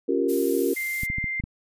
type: chord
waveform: sine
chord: G half-diminished seventh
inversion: second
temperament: equal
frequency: 277.2 / 349.2 / 392 / 466.2 Hz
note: Db4 / F4 / G4 / Bb4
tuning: 0 / 0 / 0 / 0 cents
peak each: -26 dBFS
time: 0.08-0.74 s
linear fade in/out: 10 ms
type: noise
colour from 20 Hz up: violet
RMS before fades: -33 dBFS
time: 0.28-1.07 s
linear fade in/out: 20 ms
type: tone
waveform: sine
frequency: 2093 Hz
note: C7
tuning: in tune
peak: -26 dBFS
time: 0.76-1.41 s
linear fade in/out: 10 ms
type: clicks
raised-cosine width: 5 ms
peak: -19 dBFS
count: 6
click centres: 1.034 / 1.101 / 1.184 / 1.242 / 1.4 / 1.439 s
effects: resampled to 32000 Hz